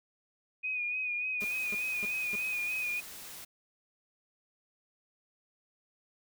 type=tone with vibrato; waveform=sine; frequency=2476 Hz; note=D#7; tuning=9 cents flat; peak=-31 dBFS; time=0.63-3.01 s; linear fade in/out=20 ms; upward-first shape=sine; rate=3.4 Hz; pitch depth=41 cents each way
type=noise; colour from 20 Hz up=white; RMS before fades=-46 dBFS; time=1.4-3.45 s; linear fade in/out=10 ms
type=tone bursts; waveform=25% pulse; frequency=207.4 Hz; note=G#3; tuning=2 cents flat; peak=-36 dBFS; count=4; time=1.42-2.356 s; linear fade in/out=0 ms; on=24 ms; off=280 ms
effects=none